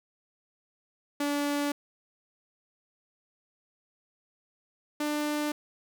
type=tone pair in turn; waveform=sawtooth; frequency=288.5 / 297.6 Hz; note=D4 / D4; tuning=-31 / +23 cents; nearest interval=minor second; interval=54 cents; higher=second; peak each=-23 / -24 dBFS; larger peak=first; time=1.2-1.72 / 5-5.52 s; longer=neither; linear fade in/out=5 ms; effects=none